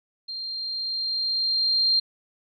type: tone with level ramp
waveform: sine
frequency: 4186 Hz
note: C8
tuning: in tune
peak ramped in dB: -31 to -17 dBFS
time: 0.28-2 s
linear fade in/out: 10 ms
effects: none